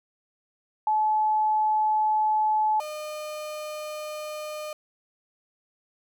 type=tone pair in turn; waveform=sine / 35% pulse; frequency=860 / 608.1 Hz; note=A5 / D#5; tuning=-40 / -40 cents; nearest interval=tritone; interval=600 cents; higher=first; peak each=-20 / -31 dBFS; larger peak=first; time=0.87-2.8 / 2.8-4.73 s; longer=neither; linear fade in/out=2 ms; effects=none